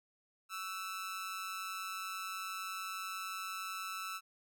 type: tone with amplitude modulation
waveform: sawtooth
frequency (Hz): 1318.5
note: E6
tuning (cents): 0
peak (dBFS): -33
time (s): 0.49-4.21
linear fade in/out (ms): 50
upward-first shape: sine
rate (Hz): 189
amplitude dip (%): 65
effects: none